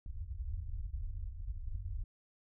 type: low-pass noise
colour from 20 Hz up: pink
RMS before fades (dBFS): -40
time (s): 0.06-2.04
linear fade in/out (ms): 2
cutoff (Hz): 100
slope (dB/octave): 96
effects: none